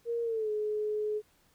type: tone with pitch glide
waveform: sine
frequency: 468 to 424.2 Hz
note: A#4 to G#4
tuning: +7 to +37 cents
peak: -29 dBFS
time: 0.05-1.22 s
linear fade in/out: 50 ms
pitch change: -170 cents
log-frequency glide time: 0.23-0.5 s
effects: pink hiss -67 dBFS RMS until 1.54 s